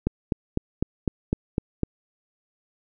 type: click train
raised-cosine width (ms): 3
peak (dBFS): -9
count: 8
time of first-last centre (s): 0.07-1.833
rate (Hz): 3.97
effects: none